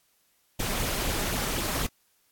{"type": "noise with flanger", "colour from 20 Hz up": "pink", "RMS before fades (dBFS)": -29, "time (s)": [0.59, 1.87], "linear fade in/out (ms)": 10, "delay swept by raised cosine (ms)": [0.26, 5.06], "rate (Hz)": 4, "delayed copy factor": 0.65, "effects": ["white hiss -68 dBFS RMS until 2.31 s", "AAC 64 kbps"]}